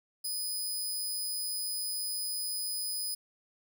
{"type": "tone", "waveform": "15% pulse", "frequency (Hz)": 4997, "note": "D#8", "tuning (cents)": 7, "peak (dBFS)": -26, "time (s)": [0.24, 3.15], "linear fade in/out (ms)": 10, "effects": []}